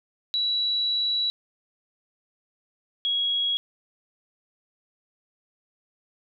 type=tone pair in turn; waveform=sine; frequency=3921 / 3316 Hz; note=B7 / G#7; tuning=-13 / -3 cents; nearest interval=minor third; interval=290 cents; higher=first; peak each=-22 dBFS; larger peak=neither; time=0.34-1.3 / 3.05-3.57 s; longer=first; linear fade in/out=0 ms; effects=none